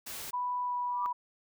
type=noise; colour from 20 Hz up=white; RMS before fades=-41 dBFS; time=0.06-0.31 s; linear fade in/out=10 ms
type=tone with pitch glide; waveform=sine; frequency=987.8 to 980.4 Hz; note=B5 to B5; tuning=0 to -13 cents; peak=-30 dBFS; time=0.33-1.13 s; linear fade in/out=10 ms; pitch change=-13 cents; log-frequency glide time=0.65-0.74 s
type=tone with exponential growth; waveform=sine; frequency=1174.7 Hz; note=D6; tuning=in tune; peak=-29 dBFS; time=0.84-1.06 s; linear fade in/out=0 ms; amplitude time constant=46 ms
effects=none